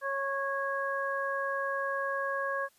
harmonic tone, 550 Hz, C#5, 14 cents flat, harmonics 1 / 2 / 3, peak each -34 / -34 / -34 dBFS, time 0.01-2.69 s, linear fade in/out 50 ms, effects white hiss -66 dBFS RMS until 2.78 s + resampled to 32000 Hz

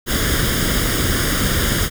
pink noise with comb filter, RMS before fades -18 dBFS, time 0.06-1.9 s, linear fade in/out 50 ms, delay 0.59 ms, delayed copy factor +0.7, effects none

